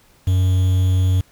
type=tone with quantisation; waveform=triangle; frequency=92.5 Hz; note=F#2; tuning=in tune; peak=-11 dBFS; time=0.27-1.21 s; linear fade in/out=5 ms; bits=6; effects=pink hiss -54 dBFS RMS until 1.31 s